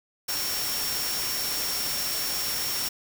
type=tone in noise; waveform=sine; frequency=5500 Hz; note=F8; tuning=27 cents flat; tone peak=-31 dBFS; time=0.28-2.89 s; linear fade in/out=10 ms; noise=white; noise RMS=-30 dBFS; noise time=0.28-2.89 s; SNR=-4 dB; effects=none